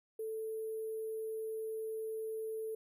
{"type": "tone with sample-and-hold", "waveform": "sine", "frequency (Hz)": 440, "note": "A4", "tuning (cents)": 0, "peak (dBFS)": -37, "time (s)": [0.19, 2.75], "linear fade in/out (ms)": 5, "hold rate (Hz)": 11025, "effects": []}